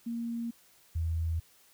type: tone pair in turn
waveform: sine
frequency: 233.1 / 81.91 Hz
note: A#3 / E2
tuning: 0 / -10 cents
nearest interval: octave + tritone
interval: 1810 cents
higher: first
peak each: -32 / -28 dBFS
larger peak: second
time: 0.06-0.51 / 0.95-1.4 s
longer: neither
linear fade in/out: 10 ms
effects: white hiss -62 dBFS RMS until 1.73 s